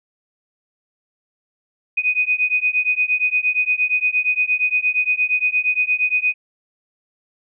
sine beating tone pair, 2489 / 2497.6 Hz, D#7 / D#7, 0 / +6 cents, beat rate 8.6 Hz, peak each -19 dBFS, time 1.97-6.34 s, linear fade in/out 10 ms, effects none

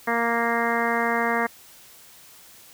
harmonic tone, 233.1 Hz, A#3, in tune, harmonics 1 / 2 / 3 / 4 / 5 / 6 / 7 / 8 / 9, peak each -29 / -28 / -28 / -29 / -29 / -34 / -30 / -29 / -32 dBFS, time 0.07-1.47 s, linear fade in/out 10 ms, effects white hiss -49 dBFS RMS until 2.73 s

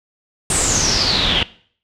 pink noise with low-pass filter sweep, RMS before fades -17 dBFS, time 0.5-1.43 s, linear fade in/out 2 ms, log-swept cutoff 8800 to 3000 Hz, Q 8.7, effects noise-tail reverb RT60 0.5 s tail -19 dB re dry

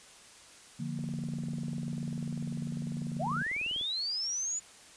sine chord, Bb major, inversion first, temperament equal, 146.83 / 174.61 / 233.1 Hz, D3 / F3 / Bb3, 0 / 0 / 0 cents, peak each -37 / -39 / -38 dBFS, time 0.79-3.43 s, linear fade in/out 10 ms
click train, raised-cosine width 2 ms, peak -35 dBFS, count 58, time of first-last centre 0.99-3.812 s, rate 20.2 Hz
sine linear sweep, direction up, 547 to 7040 Hz, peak -31 dBFS, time 3.19-4.6 s, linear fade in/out 20 ms
effects white hiss -54 dBFS RMS until 4.96 s + resampled to 22050 Hz

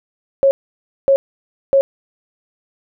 sine tone bursts, 547 Hz, C#5, 23 cents flat, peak -8 dBFS, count 3, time 0.43-1.81 s, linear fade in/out 0 ms, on 80 ms, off 570 ms, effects none

